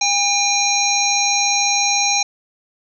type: harmonic tone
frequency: 806 Hz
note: G5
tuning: 48 cents sharp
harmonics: 1 / 3 / 5 / 7 / 8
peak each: -21 / -21 / -21 / -21 / -21 dBFS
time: 0.01-2.23 s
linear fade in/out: 5 ms
effects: none